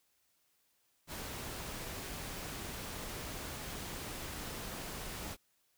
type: noise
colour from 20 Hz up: pink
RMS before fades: -43 dBFS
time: 1.07-5.37 s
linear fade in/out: 50 ms
effects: white hiss -75 dBFS RMS until 5.77 s